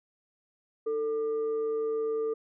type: tone with frequency modulation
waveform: sine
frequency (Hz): 445.6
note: A4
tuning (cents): +22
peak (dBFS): -27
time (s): 0.86-2.34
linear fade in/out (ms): 10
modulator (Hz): 753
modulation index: 0.26
effects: none